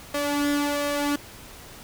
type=tone with flanger; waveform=sawtooth; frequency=288.9 Hz; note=D4; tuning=28 cents flat; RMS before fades=-25 dBFS; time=0.14-1.16 s; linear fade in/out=5 ms; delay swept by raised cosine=1.6 to 2.9 ms; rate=1.4 Hz; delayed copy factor=+0.55; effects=pink hiss -44 dBFS RMS until 1.83 s